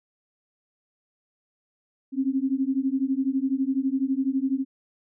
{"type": "beating tone pair", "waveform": "sine", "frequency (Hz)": [261.6, 273.6], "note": ["C4", "C#4"], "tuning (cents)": [0, -23], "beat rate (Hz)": 12, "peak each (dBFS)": -25, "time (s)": [2.12, 4.65], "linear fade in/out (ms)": 50, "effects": []}